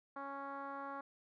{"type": "tone with low-pass filter", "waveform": "10% pulse", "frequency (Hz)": 277.2, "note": "C#4", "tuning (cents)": 0, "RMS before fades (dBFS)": -45, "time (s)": [0.16, 1.01], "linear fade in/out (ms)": 5, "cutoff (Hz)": 1200, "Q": 2.3, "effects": []}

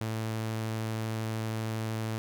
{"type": "tone", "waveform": "sawtooth", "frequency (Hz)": 110.9, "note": "A2", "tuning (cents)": 14, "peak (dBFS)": -27, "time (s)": [0.01, 2.18], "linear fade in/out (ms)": 0, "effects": []}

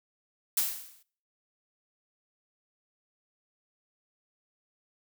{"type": "noise with exponential decay", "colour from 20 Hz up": "blue", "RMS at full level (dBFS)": -24, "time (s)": [0.57, 1.03], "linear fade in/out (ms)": 5, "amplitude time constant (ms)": 100, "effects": ["noise-tail reverb RT60 0.5 s tail -21 dB re dry"]}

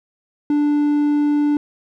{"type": "tone", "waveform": "triangle", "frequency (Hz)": 293.7, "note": "D4", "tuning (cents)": 0, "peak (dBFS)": -12, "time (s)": [0.5, 1.57], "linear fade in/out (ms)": 2, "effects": []}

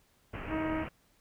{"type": "low-pass noise", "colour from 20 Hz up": "pink", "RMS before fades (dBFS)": -40, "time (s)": [0.33, 0.89], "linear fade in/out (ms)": 10, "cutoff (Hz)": 2900, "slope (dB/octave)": 96}
{"type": "harmonic tone", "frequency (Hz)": 315.5, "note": "D#4", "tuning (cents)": 24, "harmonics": [1, 2, 3, 4, 5, 6, 7], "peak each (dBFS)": [-32, -38, -42, -44, -46, -48, -49], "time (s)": [0.48, 0.86], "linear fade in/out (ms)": 50}
{"effects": ["pink hiss -68 dBFS RMS until 1.2 s"]}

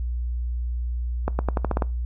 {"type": "accelerating click train", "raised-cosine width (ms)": 1, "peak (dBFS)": -9, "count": 8, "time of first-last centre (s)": [1.28, 1.822], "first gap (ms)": 110, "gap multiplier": 0.88, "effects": ["noise-tail reverb RT60 0.3 s tail -22 dB re dry", "added 60 Hz sine -24 dBFS peak until 2.05 s"]}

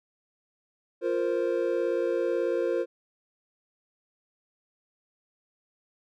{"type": "chord", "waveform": "triangle", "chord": "F suspended fourth", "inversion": "none", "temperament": "just", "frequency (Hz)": [349.2, 465.6, 523.8], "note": ["F4", "Bb4", "C5"], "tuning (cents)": [0, -2, 2], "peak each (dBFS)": -27, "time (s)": [1.01, 2.86], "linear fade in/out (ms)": 50, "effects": []}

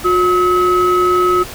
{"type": "tone pair together", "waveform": "sine", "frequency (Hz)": [360, 1282.9], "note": ["F#4", "E6"], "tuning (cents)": [-47, -47], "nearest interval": "octave + minor seventh", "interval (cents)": 2200, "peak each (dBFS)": -11, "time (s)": [0.04, 1.44], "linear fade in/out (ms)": 20, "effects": ["tanh soft clip ceiling -6 dBFS", "pink hiss -30 dBFS RMS until 1.54 s"]}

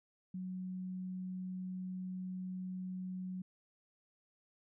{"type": "tone", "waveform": "sine", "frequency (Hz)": 184.7, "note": "F#3", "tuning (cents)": -3, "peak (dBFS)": -39, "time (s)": [0.34, 3.42], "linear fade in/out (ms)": 5, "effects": []}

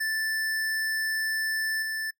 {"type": "tone with level steps", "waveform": "square", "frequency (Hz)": 1761, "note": "A6", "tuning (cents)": 1, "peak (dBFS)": [-27, -30], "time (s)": [0, 2.11], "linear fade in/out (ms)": 10, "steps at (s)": 1.82, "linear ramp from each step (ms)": 5, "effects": ["noise-tail reverb RT60 0.1 s tail -22 dB re dry"]}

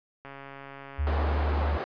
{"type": "click train", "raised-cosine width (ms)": 0.5, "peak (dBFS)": -28, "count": 129, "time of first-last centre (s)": [0.25, 1.178], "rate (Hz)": 138}
{"type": "tone", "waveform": "sine", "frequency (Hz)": 73.42, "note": "D2", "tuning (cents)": 0, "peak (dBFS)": -24, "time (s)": [0.98, 1.78], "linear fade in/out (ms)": 20}
{"type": "band-pass noise", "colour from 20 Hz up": "white", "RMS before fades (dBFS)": -33, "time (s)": [1.07, 1.84], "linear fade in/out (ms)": 0, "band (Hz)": [210, 900], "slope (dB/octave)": 12}
{"effects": ["resampled to 11025 Hz"]}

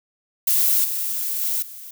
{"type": "noise with level steps", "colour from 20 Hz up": "violet", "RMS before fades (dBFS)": [-18, -25, -23, -38], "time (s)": [0.47, 1.91], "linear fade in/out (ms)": 5, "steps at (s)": [0.84, 1.41, 1.62], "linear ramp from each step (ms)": 5, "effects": []}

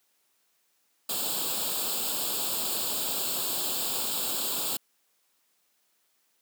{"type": "noise with comb filter", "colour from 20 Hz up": "white", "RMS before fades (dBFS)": -30, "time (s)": [1.09, 4.77], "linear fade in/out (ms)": 5, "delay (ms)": 0.25, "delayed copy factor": 0.85, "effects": ["white hiss -71 dBFS RMS until 6.41 s", "high-pass 200 Hz 12 dB/octave"]}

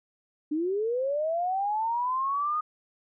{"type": "linear sweep", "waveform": "sine", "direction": "up", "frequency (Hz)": [290.7, 1244.5], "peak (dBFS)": -25, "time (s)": [0.51, 2.61], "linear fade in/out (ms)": 10, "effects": []}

